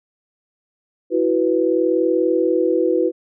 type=chord; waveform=sine; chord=E suspended second; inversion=none; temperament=equal; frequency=329.6 / 370 / 493.9 Hz; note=E4 / F#4 / B4; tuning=0 / 0 / 0 cents; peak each=-19 dBFS; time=1.1-3.12 s; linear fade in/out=50 ms; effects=none